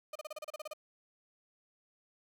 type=tone bursts; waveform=35% pulse; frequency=610 Hz; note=D#5; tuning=34 cents flat; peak=-38 dBFS; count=11; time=0.13-0.735 s; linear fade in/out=5 ms; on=25 ms; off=33 ms; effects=none